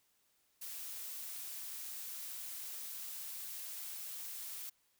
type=noise; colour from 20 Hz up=blue; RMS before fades=-45 dBFS; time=0.61-4.7 s; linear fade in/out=10 ms; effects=white hiss -75 dBFS RMS until 4.99 s